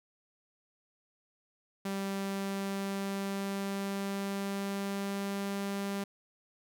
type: tone with pitch glide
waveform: sawtooth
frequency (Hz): 196 to 198.62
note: G3 to G3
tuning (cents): 0 to +23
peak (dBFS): -29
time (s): 1.85-6.04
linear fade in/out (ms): 5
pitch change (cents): +23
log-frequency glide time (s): 2.11-5.53
effects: none